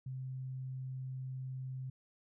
sine tone, 130.4 Hz, C3, 5 cents flat, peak -39 dBFS, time 0.06-1.9 s, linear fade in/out 5 ms, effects none

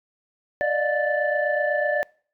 sine tone cluster, 588 / 616 / 709 / 1754 Hz, D5 / D#5 / F5 / A6, +2 / -17 / +26 / -6 cents, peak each -23 / -27 / -29 / -25 dBFS, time 0.61-2.03 s, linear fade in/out 0 ms, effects noise-tail reverb RT60 0.5 s tail -26 dB re dry + tanh soft clip ceiling -10 dBFS

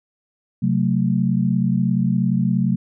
sine chord, F# diminished, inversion second, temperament just, 133.2 / 185 / 222 Hz, C3 / F#3 / A3, +31 / 0 / +16 cents, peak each -21 / -19 / -21 dBFS, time 0.62-2.76 s, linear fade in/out 10 ms, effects none

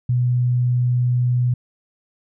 sine tone, 123.5 Hz, B2, in tune, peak -15 dBFS, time 0.09-1.54 s, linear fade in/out 5 ms, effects none

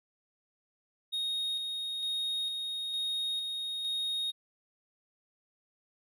triangle tone with tremolo, 3729 Hz, A#7, in tune, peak -29 dBFS, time 1.12-4.32 s, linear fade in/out 20 ms, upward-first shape square, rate 1.1 Hz, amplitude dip 30%, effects none

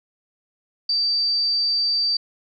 sine tone, 4648 Hz, D8, 19 cents flat, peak -18 dBFS, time 0.89-2.17 s, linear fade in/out 5 ms, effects none

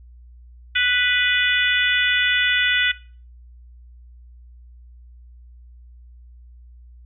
harmonic tone, 493.9 Hz, B4, in tune, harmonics 3 / 4 / 5 / 6 / 7, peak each -21 / -22 / -23 / -24 / -24 dBFS, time 0.75-2.92 s, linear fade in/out 10 ms, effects noise-tail reverb RT60 0.4 s tail -19 dB re dry + added 60 Hz sine -42 dBFS peak until 7.05 s

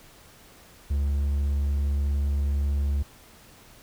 triangle tone, 70.8 Hz, C#2, 37 cents sharp, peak -20 dBFS, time 0.9-3.03 s, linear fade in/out 10 ms, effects pink hiss -52 dBFS RMS until 3.82 s

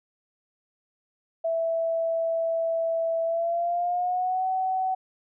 sine tone with pitch glide, 659.3 to 753 Hz, E5 to F#5, 0 to +30 cents, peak -23 dBFS, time 1.44-4.95 s, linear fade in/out 10 ms, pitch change +230 cents, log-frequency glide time 3.24-4.47 s, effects none

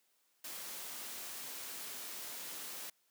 white noise, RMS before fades -45 dBFS, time 0.44-2.9 s, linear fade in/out 5 ms, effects white hiss -75 dBFS RMS until 3.1 s + high-pass 200 Hz 12 dB/octave

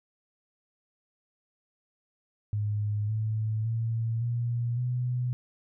sine tone with pitch steps, 104.6 / 109.17 / 113.94 / 118.91 / 124.1 Hz, G#2 / A2 / A#2 / A#2 / B2, +13 / -13 / -39 / +35 / +9 cents, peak -26 dBFS, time 2.53-5.33 s, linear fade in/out 0 ms, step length 560 ms, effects none

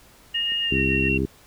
sine tone with tremolo, 1844 Hz, A#6, 19 cents flat, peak -29 dBFS, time 0.34-1.09 s, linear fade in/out 10 ms, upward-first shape sine, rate 7.1 Hz, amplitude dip 90%
sine tone with pitch glide, 2847 to 2737 Hz, F7 to F7, +33 to -36 cents, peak -22 dBFS, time 0.34-1.18 s, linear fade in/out 10 ms, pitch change -69 cents, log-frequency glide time 0.63-0.78 s
clicks, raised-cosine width 2 ms, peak -32 dBFS, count 3, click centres 0.52 / 0.964 / 1 s
harmonic tone, 66.7 Hz, C2, 34 cents sharp, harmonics 1 / 2 / 3 / 4 / 5 / 6, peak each -28 / -28 / -28 / -28 / -28 / -28 dBFS, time 0.71-1.26 s, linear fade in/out 10 ms
effects pink hiss -52 dBFS RMS until 1.46 s

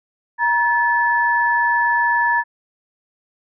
sine tone pair together, 946.6 / 1736 Hz, A#5 / A6, +26 / -24 cents, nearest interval minor seventh, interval 1050 cents, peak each -17 dBFS, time 0.38-2.44 s, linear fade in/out 50 ms, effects none

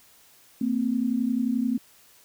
sine tone pair together, 227.6 / 259 Hz, A#3 / C4, -41 / -17 cents, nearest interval major second, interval 224 cents, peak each -25 dBFS, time 0.61-1.78 s, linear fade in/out 5 ms, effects white hiss -56 dBFS RMS until 2.24 s

